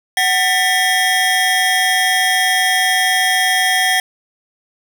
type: tone cluster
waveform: square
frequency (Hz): 750 / 1789 / 1976 / 3254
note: F#5 / A6 / B6 / G#7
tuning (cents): +23 / +28 / 0 / -36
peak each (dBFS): -19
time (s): 0.17-4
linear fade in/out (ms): 2
effects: none